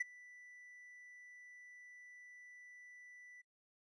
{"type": "tone with ADSR envelope", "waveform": "triangle", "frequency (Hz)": 1975.5, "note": "B6", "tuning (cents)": 0, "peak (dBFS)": -30, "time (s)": [0, 3.42], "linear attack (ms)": 9, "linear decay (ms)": 20, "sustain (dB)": -24, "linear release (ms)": 14, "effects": ["noise-tail reverb RT60 0.1 s tail -22 dB re dry", "resampled to 22050 Hz"]}